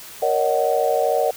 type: chord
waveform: sine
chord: D# minor seventh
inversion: second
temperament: just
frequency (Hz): 466.7 / 560 / 622.3 / 746.7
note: A#4 / C#5 / D#5 / F#5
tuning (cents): +2 / +18 / 0 / +16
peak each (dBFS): -22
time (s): 0.22-1.31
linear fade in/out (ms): 5
effects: white hiss -39 dBFS RMS until 1.36 s